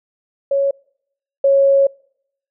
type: tone pair in turn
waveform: sine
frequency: 554.4 / 550.9 Hz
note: C#5 / C#5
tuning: 0 / -11 cents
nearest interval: unison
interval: 11 cents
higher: first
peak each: -13 / -9 dBFS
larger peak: second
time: 0.51-0.71 / 1.44-1.87 s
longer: second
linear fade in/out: 5 ms
effects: noise-tail reverb RT60 0.7 s tail -26 dB re dry